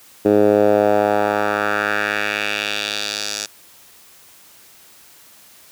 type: tone with band-pass filter sweep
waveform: 10% pulse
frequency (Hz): 103.83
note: G#2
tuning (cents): 0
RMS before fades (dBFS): -18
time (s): 0.25-3.46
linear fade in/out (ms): 5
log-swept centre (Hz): 380 to 5900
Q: 1.9
effects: white hiss -47 dBFS RMS until 5.71 s + high-pass 60 Hz 12 dB/octave